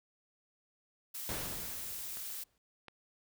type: noise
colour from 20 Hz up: blue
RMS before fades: -42 dBFS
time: 1.14-2.44 s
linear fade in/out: 10 ms
type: noise with exponential decay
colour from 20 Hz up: pink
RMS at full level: -38 dBFS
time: 1.29-2.58 s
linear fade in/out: 1 ms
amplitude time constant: 280 ms
type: clicks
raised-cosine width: 0.3 ms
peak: -32 dBFS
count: 3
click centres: 1.351 / 2.171 / 2.883 s
effects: none